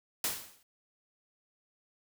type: noise with exponential decay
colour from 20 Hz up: white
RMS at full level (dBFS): -29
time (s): 0.24-0.63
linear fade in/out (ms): 2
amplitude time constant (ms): 84
effects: none